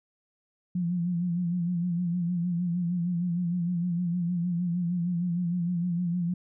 sine tone with vibrato, 174.61 Hz, F3, in tune, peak -25 dBFS, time 0.75-6.34 s, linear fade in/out 5 ms, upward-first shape sine, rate 6.5 Hz, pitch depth 61 cents each way, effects none

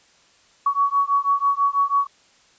sine beating tone pair, 1121 / 1127.1 Hz, C#6 / C#6, +19 / +28 cents, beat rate 6.1 Hz, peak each -20 dBFS, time 0.66-2.07 s, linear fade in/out 5 ms, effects white hiss -56 dBFS RMS until 2.58 s + resampled to 16000 Hz

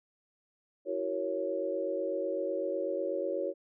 sine chord, F# dominant seventh, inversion third, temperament equal with one note detuned, 329.6 / 377.6 / 466.2 / 554.4 Hz, E4 / F#4 / A#4 / C#5, 0 / +35 / 0 / 0 cents, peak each -38 / -36 / -38 / -33 dBFS, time 0.85-3.54 s, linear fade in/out 50 ms, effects none

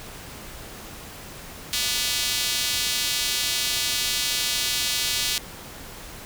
square tone with high-pass filter, 133.5 Hz, C3, 35 cents sharp, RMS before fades -25 dBFS, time 1.73-5.38 s, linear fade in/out 0 ms, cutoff 3600 Hz, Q 1.3, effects pink hiss -40 dBFS RMS until 6.25 s

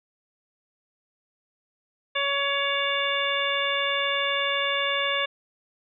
harmonic tone with a mistuned harmonic, 561 Hz, C#5, 21 cents sharp, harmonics 1 / 2 / 3 / 4 / 5 / 6, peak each -30 / -30 / -30 / -30 / -30 / -30 dBFS, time 2.15-5.26 s, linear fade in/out 10 ms, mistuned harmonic 6, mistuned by +77 cents, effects none

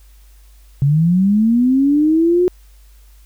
sine linear sweep, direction up, 135 to 365.7 Hz, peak -10 dBFS, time 0.82-2.48 s, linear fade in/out 0 ms, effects added 50 Hz sine -42 dBFS peak until 3.25 s + white hiss -55 dBFS RMS until 3.25 s

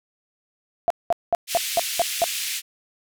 sine tone bursts, 684 Hz, F5, 36 cents flat, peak -15 dBFS, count 7, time 0.88-2.241 s, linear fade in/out 0 ms, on 23 ms, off 200 ms
pink band-pass noise, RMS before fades -28 dBFS, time 1.47-2.62 s, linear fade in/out 50 ms, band 2300 to 16000 Hz, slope 24 dB/octave
effects none

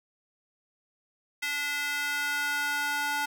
square tone with high-pass filter sweep, 290 Hz, D4, 22 cents flat, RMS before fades -30 dBFS, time 1.42-3.26 s, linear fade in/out 10 ms, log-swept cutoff 2000 to 1100 Hz, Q 2.5, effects none

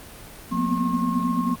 sine tone cluster, 179.6 / 229.4 / 243 / 252.1 / 1077 Hz, F3 / A#3 / B3 / B3 / C6, +49 / -28 / -28 / +36 / +50 cents, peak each -27 dBFS, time 0.51-1.56 s, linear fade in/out 20 ms, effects pink hiss -42 dBFS RMS until 1.6 s + Opus 32 kbps

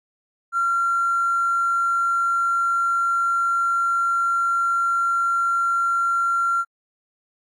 triangle tone with hard clipping, 1374 Hz, F6, 29 cents flat, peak -18 dBFS, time 0.52-6.65 s, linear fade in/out 50 ms, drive 3 dB, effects AAC 64 kbps

